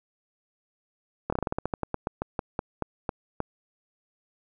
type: slowing click train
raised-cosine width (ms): 1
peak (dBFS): -13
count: 19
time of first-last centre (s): 1.3-3.404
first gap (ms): 25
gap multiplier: 1.16
effects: none